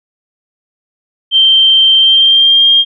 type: tone with pitch glide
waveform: sine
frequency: 3136 to 3215 Hz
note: G7 to G7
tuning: 0 to +43 cents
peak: -4 dBFS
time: 1.31-2.85 s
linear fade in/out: 50 ms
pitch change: +43 cents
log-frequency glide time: 1.98-2.69 s
effects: none